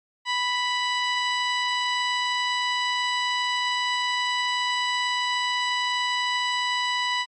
15% pulse tone, 987.8 Hz, B5, in tune, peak -16 dBFS, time 0.25-7.26 s, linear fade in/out 50 ms, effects MP3 32 kbps

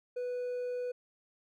triangle tone with hard clipping, 493.9 Hz, B4, in tune, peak -34 dBFS, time 0.16-0.92 s, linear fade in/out 10 ms, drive 5 dB, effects none

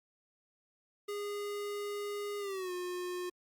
square tone with pitch glide, 410 to 359 Hz, G#4 to F4, -22 to +48 cents, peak -37 dBFS, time 1.08-3.3 s, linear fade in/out 10 ms, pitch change -230 cents, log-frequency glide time 2.39-2.72 s, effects Opus 48 kbps

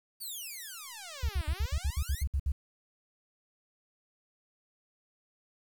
5% pulse exponential two-way sweep, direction down then up, 4699 to 293.7 to 2252 Hz, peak -31 dBFS, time 0.2-2.24 s, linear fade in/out 20 ms, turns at 1.47 s
sine tone bursts, 69.3 Hz, C#2, in tune, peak -26 dBFS, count 11, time 1.23-2.52 s, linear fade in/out 5 ms, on 60 ms, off 63 ms
effects 10-bit

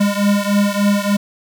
square beating tone pair, 201.8 / 205.2 Hz, G#3 / G#3, -49 / -21 cents, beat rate 3.4 Hz, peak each -16 / -18 dBFS, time 0-1.17 s, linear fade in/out 10 ms, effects 7-bit

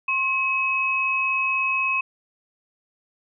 sine tone pair together, 1067.6 / 2556 Hz, C6 / D#7, +35 / +46 cents, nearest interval octave + minor third, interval 1511 cents, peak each -26 / -21 dBFS, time 0.08-2.01 s, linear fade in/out 5 ms, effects none

